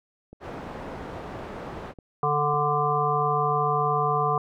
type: click train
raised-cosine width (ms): 2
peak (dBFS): -30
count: 5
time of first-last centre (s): 0.33-2.54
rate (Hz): 1.81
type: low-pass noise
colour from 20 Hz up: white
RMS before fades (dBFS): -37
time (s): 0.4-1.94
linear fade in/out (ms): 50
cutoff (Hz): 800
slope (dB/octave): 12
type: harmonic tone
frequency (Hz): 147.2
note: D3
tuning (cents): +4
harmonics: 1 / 3 / 5 / 7 / 8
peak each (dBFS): -29 / -28 / -27 / -27 / -26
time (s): 2.23-4.38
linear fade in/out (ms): 2
effects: none